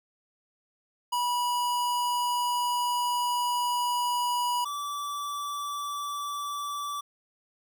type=tone pair in turn; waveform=square; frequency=974 / 1158.3 Hz; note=B5 / D6; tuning=-24 / -24 cents; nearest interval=minor third; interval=300 cents; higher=second; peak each=-26 / -32 dBFS; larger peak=first; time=1.12-4.65 / 4.65-7.01 s; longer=first; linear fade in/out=10 ms; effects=none